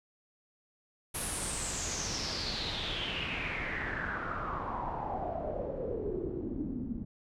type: noise with low-pass filter sweep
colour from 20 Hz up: pink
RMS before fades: -36 dBFS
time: 1.14-7.05 s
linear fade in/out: 10 ms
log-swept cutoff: 11000 to 220 Hz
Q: 5.9
effects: none

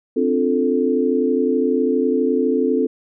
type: chord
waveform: sine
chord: D minor seventh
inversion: third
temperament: equal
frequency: 261.6 / 293.7 / 349.2 / 440 Hz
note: C4 / D4 / F4 / A4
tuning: 0 / 0 / 0 / 0 cents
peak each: -19 / -24 / -23 / -19 dBFS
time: 0.16-2.87 s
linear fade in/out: 10 ms
effects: none

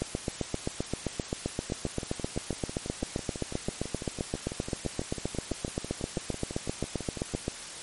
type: two click trains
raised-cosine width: 2 ms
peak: -22 / -15 dBFS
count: 35 / 58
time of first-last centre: 1.7-7.338 / 0.02-7.481 s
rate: 6.03 / 7.64 Hz
effects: white hiss -41 dBFS RMS until 7.82 s + MP3 48 kbps

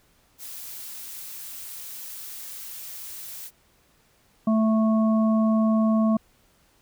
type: noise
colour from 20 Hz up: blue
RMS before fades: -38 dBFS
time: 0.38-3.51 s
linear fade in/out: 50 ms
type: harmonic tone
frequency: 220 Hz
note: A3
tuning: in tune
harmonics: 1 / 3 / 5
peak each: -18 / -28 / -32 dBFS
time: 4.47-6.17 s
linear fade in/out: 5 ms
effects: pink hiss -62 dBFS RMS until 6.81 s

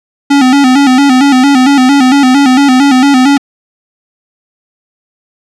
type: tone with vibrato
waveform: square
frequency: 268.3 Hz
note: C4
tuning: 44 cents sharp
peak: -4 dBFS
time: 0.3-3.38 s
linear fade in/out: 10 ms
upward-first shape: square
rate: 4.4 Hz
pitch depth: 87 cents each way
effects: low-pass 7000 Hz 12 dB/octave

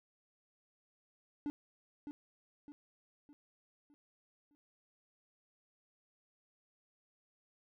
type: tone with echo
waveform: triangle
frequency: 291.6 Hz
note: D4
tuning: 12 cents flat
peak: -33 dBFS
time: 1.46-1.5 s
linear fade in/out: 0 ms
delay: 610 ms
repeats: 5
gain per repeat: -7 dB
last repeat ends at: 4.55 s
effects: none

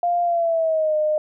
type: tone with pitch glide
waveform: sine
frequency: 698.5 to 611.6 Hz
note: F5 to D#5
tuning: 0 to -30 cents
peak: -17 dBFS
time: 0.03-1.18 s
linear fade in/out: 2 ms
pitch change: -230 cents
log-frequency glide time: 0.23-0.96 s
effects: none

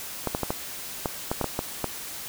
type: clicks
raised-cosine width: 1 ms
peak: -11 dBFS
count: 10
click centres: 0.273 / 0.349 / 0.433 / 0.505 / 1.058 / 1.315 / 1.413 / 1.443 / 1.591 / 1.843 s
effects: white hiss -37 dBFS RMS until 2.28 s

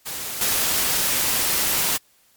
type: noise with level steps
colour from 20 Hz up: white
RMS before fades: -30 / -21 dBFS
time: 0.05-1.98 s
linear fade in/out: 20 ms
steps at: 0.41 s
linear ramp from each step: 2 ms
effects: white hiss -59 dBFS RMS until 2.36 s + MP3 96 kbps

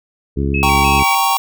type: harmonic tone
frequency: 69.4 Hz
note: C#2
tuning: 3 cents sharp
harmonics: 1 / 2 / 3 / 4 / 5 / 6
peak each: -18 / -21 / -23 / -24 / -25 / -26 dBFS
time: 0.36-1.04 s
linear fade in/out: 20 ms
type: tone with vibrato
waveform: sine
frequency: 2436 Hz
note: D#7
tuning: 37 cents flat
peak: -18 dBFS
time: 0.54-1.15 s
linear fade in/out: 5 ms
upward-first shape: square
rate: 3.3 Hz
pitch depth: 100 cents each way
type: chord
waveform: square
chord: G diminished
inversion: none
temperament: equal with one note detuned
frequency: 784 / 925.4 / 1108.7 Hz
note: G5 / Bb5 / Db6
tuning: 0 / -13 / 0 cents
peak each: -18 dBFS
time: 0.63-1.37 s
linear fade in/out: 0 ms
type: noise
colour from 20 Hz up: violet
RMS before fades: -27 dBFS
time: 1.04-1.38 s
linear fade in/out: 0 ms
effects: none

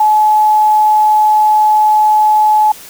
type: tone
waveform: sine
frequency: 854 Hz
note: G#5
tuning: 48 cents sharp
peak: -6 dBFS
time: 0-2.72 s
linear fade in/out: 5 ms
effects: white hiss -34 dBFS RMS until 2.89 s

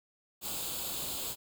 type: noise with comb filter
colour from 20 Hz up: white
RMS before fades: -37 dBFS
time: 0.41-1.36 s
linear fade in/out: 50 ms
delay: 0.26 ms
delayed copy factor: +0.7
effects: none

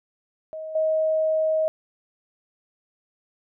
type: tone with level steps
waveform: sine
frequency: 631 Hz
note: D#5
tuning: 24 cents sharp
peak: -31 / -19 dBFS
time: 0.53-1.68 s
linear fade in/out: 0 ms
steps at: 0.75 s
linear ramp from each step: 5 ms
effects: none

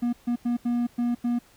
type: tone bursts at uneven times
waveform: triangle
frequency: 240 Hz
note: B3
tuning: 49 cents flat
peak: -20 dBFS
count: 6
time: 0.02-0.13 / 0.27-0.36 / 0.45-0.57 / 0.65-0.87 / 0.98-1.15 / 1.24-1.39 s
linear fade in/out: 10 ms
effects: pink hiss -57 dBFS RMS until 1.56 s

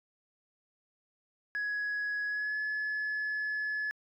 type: tone with pitch glide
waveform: sine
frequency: 1675 to 1711.2 Hz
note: G#6 to A6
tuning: +14 to -49 cents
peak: -29 dBFS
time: 1.55-3.91 s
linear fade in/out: 0 ms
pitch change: +37 cents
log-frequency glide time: 2.27-2.57 s
effects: tanh soft clip ceiling -29 dBFS

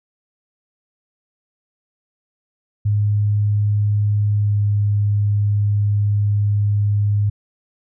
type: tone with pitch glide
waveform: sine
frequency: 103.83 to 102.99 Hz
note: G#2 to G#2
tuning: 0 to -14 cents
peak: -14 dBFS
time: 2.85-7.3 s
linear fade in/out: 10 ms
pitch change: -14 cents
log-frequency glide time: 4.37-4.57 s
effects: none

